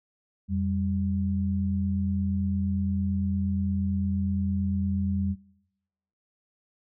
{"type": "tone pair together", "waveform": "sine", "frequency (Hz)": [87.31, 196], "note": ["F2", "G3"], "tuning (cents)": [0, 0], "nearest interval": "octave + major second", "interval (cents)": 1400, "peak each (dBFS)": -27, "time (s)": [0.48, 5.36], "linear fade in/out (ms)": 50, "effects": ["noise-tail reverb RT60 0.9 s tail -21 dB re dry"]}